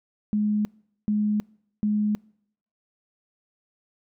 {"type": "tone bursts", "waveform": "sine", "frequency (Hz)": 210, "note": "G#3", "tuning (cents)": 19, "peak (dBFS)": -20, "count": 3, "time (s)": [0.33, 2.15], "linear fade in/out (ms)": 0, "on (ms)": 320, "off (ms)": 430, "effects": ["noise-tail reverb RT60 0.7 s tail -26 dB re dry"]}